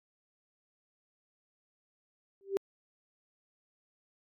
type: tone with exponential growth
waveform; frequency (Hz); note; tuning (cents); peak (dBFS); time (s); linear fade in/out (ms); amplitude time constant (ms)
sine; 392.1; G4; 0; -23; 2.41-2.57; 0; 33
effects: AAC 64 kbps